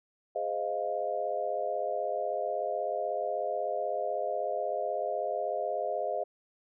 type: chord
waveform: sine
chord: F minor seventh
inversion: first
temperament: equal with one note detuned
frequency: 415.3 / 515.7 / 622.3 / 698.5 Hz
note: Ab4 / C5 / Eb5 / F5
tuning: 0 / -25 / 0 / 0 cents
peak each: -38 / -36 / -33 / -34 dBFS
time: 0.35-6.24 s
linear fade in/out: 10 ms
effects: none